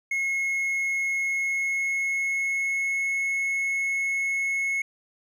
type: tone with pitch glide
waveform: triangle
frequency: 2170 to 2184 Hz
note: C#7 to C#7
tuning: -37 to -26 cents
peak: -22 dBFS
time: 0.11-4.82 s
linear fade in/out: 5 ms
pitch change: +11 cents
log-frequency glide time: 1.21-3.08 s
effects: none